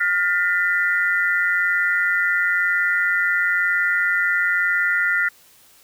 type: tone cluster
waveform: sine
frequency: 1419 / 1801 / 1982 Hz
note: F6 / A6 / B6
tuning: +27 / +40 / +6 cents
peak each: -20 / -22 / -22 dBFS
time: 0-5.29 s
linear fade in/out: 10 ms
effects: white hiss -52 dBFS RMS until 5.83 s